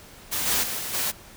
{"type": "noise with level steps", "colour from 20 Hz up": "white", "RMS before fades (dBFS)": [-27, -23, -30, -32, -26], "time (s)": [0.31, 1.12], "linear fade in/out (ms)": 20, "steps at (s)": [0.46, 0.62, 0.78, 0.93], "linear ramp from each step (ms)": 20, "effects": ["pink hiss -47 dBFS RMS until 1.36 s"]}